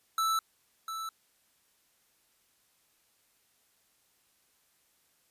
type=tone with echo; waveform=square; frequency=1318.5 Hz; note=E6; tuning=in tune; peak=-27 dBFS; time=0.18-0.39 s; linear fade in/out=2 ms; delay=700 ms; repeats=1; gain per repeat=-9 dB; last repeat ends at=1.09 s; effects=white hiss -70 dBFS RMS until 5.3 s + resampled to 32000 Hz